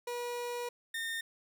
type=tone pair in turn; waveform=30% pulse; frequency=483.2 / 1824.3 Hz; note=B4 / A#6; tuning=-38 / -38 cents; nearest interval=octave + major seventh; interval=2300 cents; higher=second; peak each=-33 / -32 dBFS; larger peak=second; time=0.07-0.69 / 0.94-1.21 s; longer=first; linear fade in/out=5 ms; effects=none